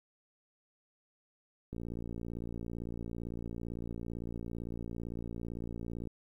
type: click train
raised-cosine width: 3 ms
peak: -28 dBFS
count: 252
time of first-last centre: 1.73-6.073 s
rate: 57.8 Hz
effects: 11-bit